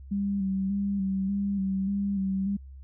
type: tone with vibrato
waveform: sine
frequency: 196 Hz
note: G3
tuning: in tune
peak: -25 dBFS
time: 0.11-2.57 s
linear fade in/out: 10 ms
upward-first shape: square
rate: 1.7 Hz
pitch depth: 33 cents each way
effects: added 67 Hz sine -42 dBFS peak until 2.83 s